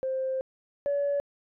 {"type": "tone pair in turn", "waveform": "sine", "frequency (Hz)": [525, 569.2], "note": ["C5", "C#5"], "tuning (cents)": [6, 46], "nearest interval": "minor second", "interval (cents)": 140, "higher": "second", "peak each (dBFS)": [-26, -23], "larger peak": "second", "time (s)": [[0.03, 0.41], [0.86, 1.2]], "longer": "first", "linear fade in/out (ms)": 0, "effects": ["tanh soft clip ceiling -21 dBFS"]}